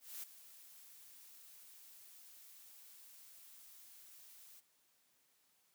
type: noise with ADSR envelope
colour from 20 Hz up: blue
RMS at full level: -45 dBFS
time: 0-4.61 s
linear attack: 230 ms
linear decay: 11 ms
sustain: -14 dB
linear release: 24 ms
effects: white hiss -75 dBFS RMS until 5.74 s + high-pass 100 Hz 12 dB/octave